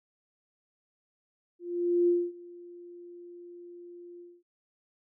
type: tone with ADSR envelope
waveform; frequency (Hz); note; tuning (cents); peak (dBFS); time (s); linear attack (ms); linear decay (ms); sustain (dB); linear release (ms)
sine; 349.2; F4; 0; -20; 1.59-4.43; 490; 240; -24; 230
effects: none